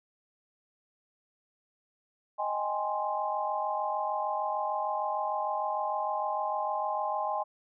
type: chord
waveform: sine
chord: Ab major seventh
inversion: second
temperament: equal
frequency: 622.3 / 784 / 830.6 / 1046.5 Hz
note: Eb5 / G5 / Ab5 / C6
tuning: 0 / 0 / 0 / 0 cents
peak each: -35 / -37 / -32 / -34 dBFS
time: 2.38-7.44 s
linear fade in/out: 20 ms
effects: none